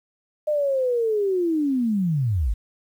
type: linear sweep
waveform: sine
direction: down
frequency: 612 to 44.03 Hz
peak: -19 dBFS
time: 0.47-2.54 s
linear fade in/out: 10 ms
effects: 9-bit